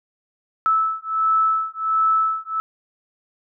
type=beating tone pair; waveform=sine; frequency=1308 / 1309.4 Hz; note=E6 / E6; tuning=-14 / -12 cents; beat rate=1.4 Hz; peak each=-20 dBFS; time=0.66-2.6 s; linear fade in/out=0 ms; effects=none